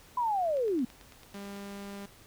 sine linear sweep, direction down, 1011 to 225.2 Hz, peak -26 dBFS, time 0.17-0.85 s, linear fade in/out 5 ms
click train, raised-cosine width 0.2 ms, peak -34 dBFS, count 10, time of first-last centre 0.57-1.564 s, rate 9.05 Hz
sawtooth tone, 200 Hz, G3, 35 cents sharp, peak -36 dBFS, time 1.34-2.06 s, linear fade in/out 5 ms
effects pink hiss -56 dBFS RMS until 2.26 s

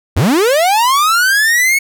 45% pulse linear sweep, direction up, 64.5 to 2217 Hz, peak -9 dBFS, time 0.16-1.79 s, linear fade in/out 10 ms, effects none

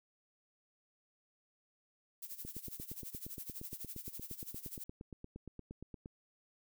violet noise with tremolo, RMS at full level -44 dBFS, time 2.22-4.84 s, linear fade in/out 5 ms, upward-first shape sine, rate 12 Hz, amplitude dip 80%
click train, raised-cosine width 3 ms, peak -34 dBFS, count 32, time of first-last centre 2.45-6.059 s, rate 8.59 Hz
effects none

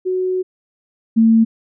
sine tone pair in turn, 370 / 225.3 Hz, F#4 / A3, 0 / +41 cents, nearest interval major sixth, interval 859 cents, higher first, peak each -16 / -8 dBFS, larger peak second, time 0.05-0.43 / 1.16-1.45 s, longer first, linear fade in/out 20 ms, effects none

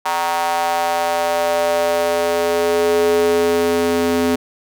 square tone with high-pass filter sweep, 84.9 Hz, F2, 48 cents flat, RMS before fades -17 dBFS, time 0.05-4.36 s, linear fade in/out 10 ms, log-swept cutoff 880 to 310 Hz, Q 4.1, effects none

